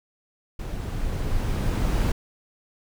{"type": "noise with level ramp", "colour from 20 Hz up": "brown", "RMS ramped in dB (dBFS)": [-31, -20], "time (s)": [0.59, 2.12], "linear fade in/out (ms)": 5, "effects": []}